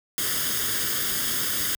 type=noise with comb filter; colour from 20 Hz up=white; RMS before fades=-26 dBFS; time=0.18-1.75 s; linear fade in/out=0 ms; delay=0.6 ms; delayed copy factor=+0.7; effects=high-pass 60 Hz 12 dB/octave